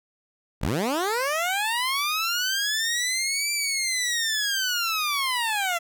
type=linear two-way sweep; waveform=15% pulse; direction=up then down; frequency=34.65 to 2354 to 664 Hz; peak=-17 dBFS; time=0.61-5.79 s; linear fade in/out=20 ms; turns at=3.52 s; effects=none